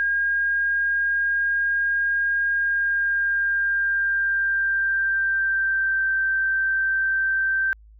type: tone with pitch glide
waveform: sine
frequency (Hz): 1620 to 1562.1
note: G#6 to G6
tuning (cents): -43 to -7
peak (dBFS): -19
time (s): 0-7.73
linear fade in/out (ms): 0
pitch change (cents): -64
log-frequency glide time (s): 2.51-6.08
effects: added 53 Hz sine -46 dBFS peak until 7.99 s